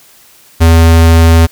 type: tone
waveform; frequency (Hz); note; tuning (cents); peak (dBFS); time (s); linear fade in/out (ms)
square; 82.4; E2; 0; -3; 0.6-1.47; 20
effects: white hiss -42 dBFS RMS until 1.51 s